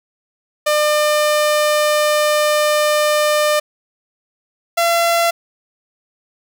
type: tone pair in turn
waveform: sawtooth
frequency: 600 / 679.7 Hz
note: D5 / F5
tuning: +37 / -47 cents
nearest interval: major second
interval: 216 cents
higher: second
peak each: -9 / -9 dBFS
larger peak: neither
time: 0.66-3.6 / 4.77-5.31 s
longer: first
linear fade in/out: 10 ms
effects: none